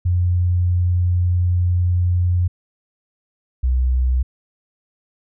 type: tone pair in turn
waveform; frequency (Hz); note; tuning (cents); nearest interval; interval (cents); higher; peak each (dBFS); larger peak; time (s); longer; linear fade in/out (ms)
sine; 88.9 / 63.35; F2 / B1; +31 / +45; tritone; 586; first; -14; neither; 0.05-2.48 / 3.63-4.23; first; 10
effects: none